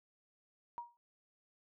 sine tone with exponential decay, 950 Hz, A#5, 33 cents sharp, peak -37 dBFS, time 0.78-0.97 s, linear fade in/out 0 ms, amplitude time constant 40 ms, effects none

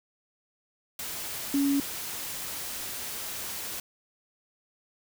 sine tone in noise, 280 Hz, C#4, 18 cents sharp, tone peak -22 dBFS, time 1.54-1.8 s, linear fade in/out 2 ms, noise white, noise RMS -36 dBFS, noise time 0.99-3.8 s, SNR +11 dB, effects none

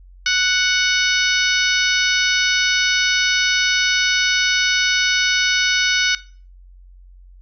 harmonic tone, 740 Hz, F#5, in tune, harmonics 2 / 3 / 4 / 5 / 6 / 7 / 8, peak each -20 / -22 / -23 / -24 / -25 / -25 / -26 dBFS, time 0.26-6.15 s, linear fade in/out 2 ms, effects noise-tail reverb RT60 0.4 s tail -19 dB re dry + added 45 Hz sine -41 dBFS peak until 7.41 s

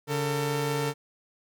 sawtooth tone pair together, 141.9 / 450.5 Hz, C#3 / A4, +41 / +41 cents, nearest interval octave + minor sixth, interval 2000 cents, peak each -25 dBFS, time 0.07-0.94 s, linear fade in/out 50 ms, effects none

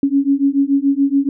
sine beating tone pair, 274.4 / 281.4 Hz, C#4 / C#4, -17 / +26 cents, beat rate 7 Hz, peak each -15 dBFS, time 0.03-1.29 s, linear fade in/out 2 ms, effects none

